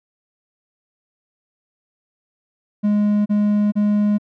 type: tone bursts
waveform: triangle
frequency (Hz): 207.7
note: G#3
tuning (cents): 0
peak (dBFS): -12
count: 3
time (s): 2.83-4.184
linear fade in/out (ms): 20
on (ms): 430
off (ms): 32
effects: none